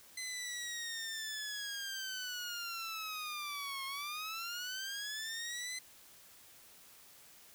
15% pulse linear two-way sweep, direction down then up, 2043 to 1074 to 2043 Hz, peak -33 dBFS, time 0.17-5.79 s, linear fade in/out 5 ms, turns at 3.85 s, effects white hiss -59 dBFS RMS until 7.54 s

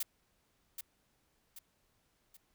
blue noise with echo, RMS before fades -35 dBFS, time 0-0.03 s, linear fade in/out 5 ms, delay 780 ms, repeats 3, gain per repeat -7 dB, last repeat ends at 2.37 s, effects pink hiss -75 dBFS RMS until 2.54 s

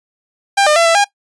sawtooth tone with pitch steps, 796 / 604 / 673 / 665 / 811 Hz, G5 / D5 / E5 / E5 / G#5, +26 / +48 / +36 / +15 / -41 cents, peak -5 dBFS, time 0.57-1.045 s, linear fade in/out 10 ms, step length 95 ms, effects noise-tail reverb RT60 0.1 s tail -19 dB re dry + resampled to 22050 Hz

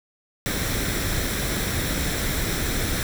pink noise with comb filter, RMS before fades -25 dBFS, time 0.46-3.03 s, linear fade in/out 0 ms, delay 0.53 ms, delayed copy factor +0.5, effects none

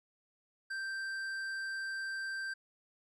sine tone with tanh clipping, 1568 Hz, G6, in tune, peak -38 dBFS, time 0.7-2.54 s, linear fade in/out 10 ms, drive 10 dB, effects none

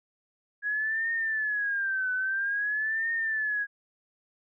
sine tone with vibrato, 1661.2 Hz, G#6, in tune, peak -26 dBFS, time 0.62-3.67 s, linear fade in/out 50 ms, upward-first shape triangle, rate 0.5 Hz, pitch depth 180 cents each way, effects none

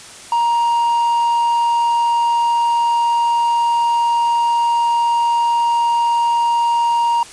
triangle tone, 939 Hz, A#5, 12 cents sharp, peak -11 dBFS, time 0.32-7.23 s, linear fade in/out 2 ms, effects white hiss -37 dBFS RMS until 7.32 s + resampled to 22050 Hz

